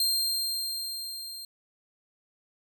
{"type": "tone with level ramp", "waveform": "sawtooth", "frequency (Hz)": 4186, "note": "C8", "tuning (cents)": 0, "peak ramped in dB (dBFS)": [-20, -36], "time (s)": [0, 1.45], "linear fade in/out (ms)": 2, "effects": []}